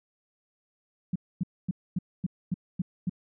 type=tone bursts; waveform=sine; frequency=180.1 Hz; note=F#3; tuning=46 cents flat; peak=-24 dBFS; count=8; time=1.13-3.096 s; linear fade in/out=5 ms; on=27 ms; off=250 ms; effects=none